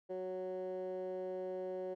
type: tone with band-pass filter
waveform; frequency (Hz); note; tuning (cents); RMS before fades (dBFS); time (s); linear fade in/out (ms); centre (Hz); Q
15% pulse; 185; F#3; 0; -41; 0.09-1.95; 20; 460; 8.1
effects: none